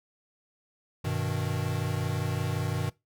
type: chord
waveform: square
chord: G augmented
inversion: none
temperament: equal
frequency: 98 / 123.47 / 155.56 Hz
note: G2 / B2 / D#3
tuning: 0 / 0 / 0 cents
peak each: -33 dBFS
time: 1.04-2.9 s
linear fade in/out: 10 ms
effects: noise-tail reverb RT60 0.2 s tail -21 dB re dry